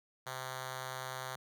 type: tone with notch filter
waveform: 5% pulse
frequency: 130 Hz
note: C3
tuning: 11 cents flat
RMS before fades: -42 dBFS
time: 0.26-1.36 s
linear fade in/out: 10 ms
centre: 280 Hz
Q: 0.57
effects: none